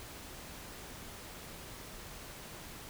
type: silence
effects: pink hiss -48 dBFS RMS until 2.89 s